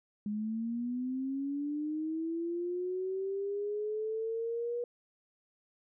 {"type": "linear sweep", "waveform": "sine", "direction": "up", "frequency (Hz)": [205.9, 483.2], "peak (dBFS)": -32, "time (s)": [0.26, 4.84], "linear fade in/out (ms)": 2, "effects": []}